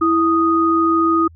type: tone pair together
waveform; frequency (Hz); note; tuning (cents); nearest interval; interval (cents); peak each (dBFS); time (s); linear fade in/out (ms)
sine; 329.2 / 1243; E4 / D#6; -2 / -2; octave + major seventh; 2300; -15; 0.01-1.28; 10
effects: added 82 Hz sine -41 dBFS peak until 1.35 s